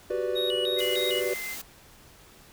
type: chord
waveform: triangle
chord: G major seventh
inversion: third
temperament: equal with one note detuned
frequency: 371.5 / 392 / 493.9 / 587.3 Hz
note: F#4 / G4 / B4 / D5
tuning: +7 / 0 / 0 / 0 cents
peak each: -29 / -32 / -28 / -31 dBFS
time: 0.1-1.34 s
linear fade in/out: 5 ms
type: tone with vibrato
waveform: triangle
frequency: 3318 Hz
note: G#7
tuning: 2 cents flat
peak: -27 dBFS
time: 0.35-1.21 s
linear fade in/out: 20 ms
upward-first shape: square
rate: 3.3 Hz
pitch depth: 220 cents each way
type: tone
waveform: sine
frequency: 2072 Hz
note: C7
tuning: 17 cents flat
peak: -34 dBFS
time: 0.76-1.57 s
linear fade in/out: 50 ms
type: high-pass noise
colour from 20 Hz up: white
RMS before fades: -38 dBFS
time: 0.78-1.62 s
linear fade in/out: 10 ms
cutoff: 130 Hz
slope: 12 dB/octave
effects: pink hiss -53 dBFS RMS until 2.52 s